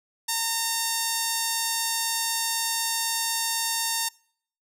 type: tone with notch filter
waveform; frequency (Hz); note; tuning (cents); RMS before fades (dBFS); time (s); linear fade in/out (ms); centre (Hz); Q
5% pulse; 914; A#5; -34; -27; 0.28-4.09; 10; 2400; 2
effects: noise-tail reverb RT60 0.6 s tail -25 dB re dry